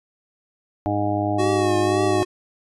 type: harmonic tone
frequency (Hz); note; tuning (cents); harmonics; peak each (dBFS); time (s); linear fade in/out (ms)
102.8; G#2; -17; 1 / 2 / 3 / 4 / 6 / 7 / 8; -26 / -34 / -24 / -34 / -27 / -26 / -30; 0.86-2.23; 0
type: tone with vibrato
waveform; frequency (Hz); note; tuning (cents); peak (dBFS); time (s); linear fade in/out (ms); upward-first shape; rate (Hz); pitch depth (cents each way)
square; 370; F#4; 0; -21; 1.38-2.25; 20; triangle; 1.9; 62
effects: resampled to 24000 Hz